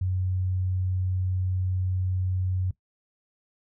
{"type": "tone", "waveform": "sine", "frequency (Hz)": 92.5, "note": "F#2", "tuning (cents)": 0, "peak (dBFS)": -24, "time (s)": [0.01, 2.71], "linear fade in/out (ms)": 5, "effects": ["noise-tail reverb RT60 0.1 s tail -17 dB re dry"]}